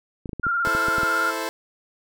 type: clicks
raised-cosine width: 3 ms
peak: -18 dBFS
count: 10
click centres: 0.258 / 0.293 / 0.332 / 0.397 / 0.467 / 0.673 / 0.75 / 0.884 / 0.983 / 1.033 s
type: tone with vibrato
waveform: sine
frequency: 1392 Hz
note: F6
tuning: 6 cents flat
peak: -20 dBFS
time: 0.43-1.31 s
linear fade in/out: 10 ms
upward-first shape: square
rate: 18 Hz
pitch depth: 32 cents each way
type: chord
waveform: 15% pulse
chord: A minor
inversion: second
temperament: equal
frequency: 329.6 / 440 / 523.3 Hz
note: E4 / A4 / C5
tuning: 0 / 0 / 0 cents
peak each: -24 dBFS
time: 0.65-1.49 s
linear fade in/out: 0 ms
effects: none